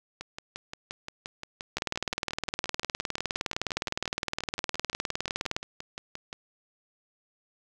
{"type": "two click trains", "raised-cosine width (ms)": 0.2, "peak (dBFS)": [-11, -20], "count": [75, 36], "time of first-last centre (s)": [[1.77, 5.565], [0.21, 6.329]], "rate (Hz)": [19.5, 5.72], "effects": []}